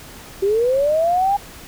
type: linear sweep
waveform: sine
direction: up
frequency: 380 to 818 Hz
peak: -14 dBFS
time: 0.42-1.37 s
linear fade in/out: 10 ms
effects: pink hiss -39 dBFS RMS until 1.67 s